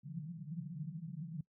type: band-pass noise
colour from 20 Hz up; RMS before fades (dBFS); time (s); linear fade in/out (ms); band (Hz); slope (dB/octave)
white; -44; 0.03-1.41; 5; 140 to 180; 96
effects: noise-tail reverb RT60 0.1 s tail -21 dB re dry